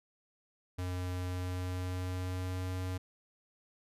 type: tone with pitch glide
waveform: square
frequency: 90.6 to 92.08 Hz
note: F#2 to F#2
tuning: -36 to -8 cents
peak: -35 dBFS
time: 0.78-2.98 s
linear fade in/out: 10 ms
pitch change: +28 cents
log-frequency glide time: 1.21-2.72 s
effects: resampled to 32000 Hz